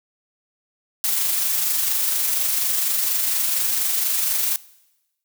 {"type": "noise with amplitude modulation", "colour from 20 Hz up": "blue", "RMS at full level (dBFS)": -20, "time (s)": [1.04, 4.56], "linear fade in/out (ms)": 0, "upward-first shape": "sine", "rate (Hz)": 24.2, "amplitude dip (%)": 30, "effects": ["noise-tail reverb RT60 1.0 s tail -21 dB re dry"]}